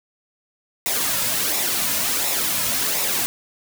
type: noise with flanger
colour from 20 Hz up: white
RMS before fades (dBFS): -22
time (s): 0.86-3.26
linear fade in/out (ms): 0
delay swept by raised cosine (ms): 0.64 to 2.64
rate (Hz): 1.4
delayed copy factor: -0.55
effects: none